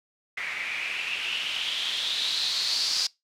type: noise with low-pass filter sweep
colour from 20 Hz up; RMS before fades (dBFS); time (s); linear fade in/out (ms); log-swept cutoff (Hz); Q
blue; -29; 0.37-3.07; 5; 2100 to 4900; 5.7
effects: noise-tail reverb RT60 0.2 s tail -23 dB re dry